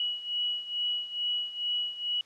sine beating tone pair, 2925 / 2927.3 Hz, F#7 / F#7, -21 / -19 cents, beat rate 2.3 Hz, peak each -30 / -34 dBFS, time 0-2.21 s, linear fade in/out 2 ms, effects white hiss -59 dBFS RMS until 2.25 s + low-pass 5000 Hz 12 dB/octave

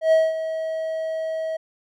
triangle tone with ADSR envelope, 641 Hz, E5, 49 cents flat, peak -10 dBFS, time 0.01-1.57 s, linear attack 110 ms, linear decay 210 ms, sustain -12 dB, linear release 9 ms, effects none

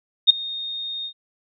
sine tone with ADSR envelope, 3691 Hz, A#7, 18 cents flat, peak -5 dBFS, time 0.27-1.13 s, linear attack 28 ms, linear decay 10 ms, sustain -22 dB, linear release 77 ms, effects none

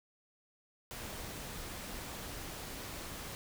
pink noise, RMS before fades -44 dBFS, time 0.91-3.35 s, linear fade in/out 0 ms, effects none

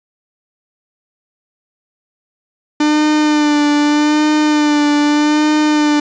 45% pulse tone with vibrato, 298.7 Hz, D4, 29 cents sharp, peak -10 dBFS, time 2.8-6 s, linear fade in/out 5 ms, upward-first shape sine, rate 0.82 Hz, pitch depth 31 cents each way, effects resampled to 16000 Hz + 7-bit

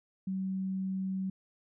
sine tone, 190 Hz, F#3, 46 cents sharp, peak -31 dBFS, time 0.27-1.3 s, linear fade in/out 5 ms, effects none

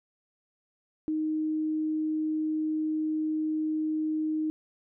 sine tone, 311.1 Hz, D#4, in tune, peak -26 dBFS, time 1.08-4.5 s, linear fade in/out 0 ms, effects none

